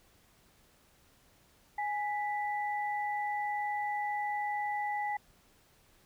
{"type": "tone pair together", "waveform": "sine", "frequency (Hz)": [830.6, 1975.5], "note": ["G#5", "B6"], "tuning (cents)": [0, 0], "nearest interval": "octave + minor third", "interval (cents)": 1500, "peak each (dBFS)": [-32, -38], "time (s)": [1.78, 5.17], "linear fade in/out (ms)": 5, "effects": ["pink hiss -65 dBFS RMS until 6.05 s"]}